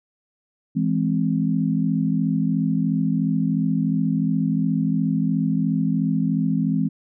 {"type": "chord", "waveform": "sine", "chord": "E augmented", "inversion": "none", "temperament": "equal", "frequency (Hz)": [164.81, 207.7, 261.6], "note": ["E3", "G#3", "B#3"], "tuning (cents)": [0, 0, 0], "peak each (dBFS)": [-22, -23, -23], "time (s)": [0.75, 6.89], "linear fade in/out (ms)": 20, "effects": []}